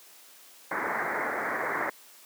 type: low-pass noise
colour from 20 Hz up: white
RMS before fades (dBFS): -30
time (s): 0.71-1.9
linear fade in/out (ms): 5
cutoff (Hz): 2100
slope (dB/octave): 96
effects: white hiss -53 dBFS RMS until 2.25 s + high-pass 300 Hz 12 dB/octave